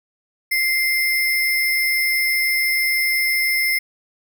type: tone with sample-and-hold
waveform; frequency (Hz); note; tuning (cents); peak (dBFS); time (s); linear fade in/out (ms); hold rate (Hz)
sine; 2093; C7; 0; -16; 0.51-3.79; 10; 7350
effects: none